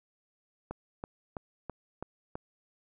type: click train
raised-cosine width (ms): 1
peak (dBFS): -23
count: 6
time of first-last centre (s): 0.71-2.355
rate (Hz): 3.04
effects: none